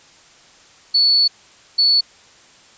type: tone bursts at uneven times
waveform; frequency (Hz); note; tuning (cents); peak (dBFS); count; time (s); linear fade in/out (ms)
sine; 4435; C#8; 0; -11; 2; 0.94-1.28 / 1.78-2.01; 10
effects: white hiss -48 dBFS RMS until 2.77 s + resampled to 16000 Hz